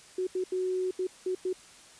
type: tone bursts at uneven times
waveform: sine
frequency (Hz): 370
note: F#4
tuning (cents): 0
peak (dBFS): -27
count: 6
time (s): 0.18-0.27 / 0.35-0.44 / 0.52-0.91 / 0.99-1.07 / 1.26-1.35 / 1.45-1.53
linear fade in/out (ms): 5
effects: white hiss -53 dBFS RMS until 1.99 s + resampled to 22050 Hz